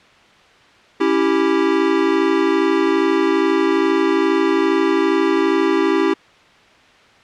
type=chord; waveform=square; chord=C# diminished; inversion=none; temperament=equal; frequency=277.2 / 329.6 / 392 Hz; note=C#4 / E4 / G4; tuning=0 / 0 / 0 cents; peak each=-22 / -18 / -18 dBFS; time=1-6.14 s; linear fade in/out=10 ms; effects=white hiss -48 dBFS RMS until 7.23 s + low-pass 3000 Hz 12 dB/octave